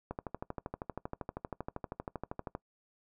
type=click train; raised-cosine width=1 ms; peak=-23 dBFS; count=32; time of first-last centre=0.11-2.551 s; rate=12.7 Hz; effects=noise-tail reverb RT60 0.1 s tail -21 dB re dry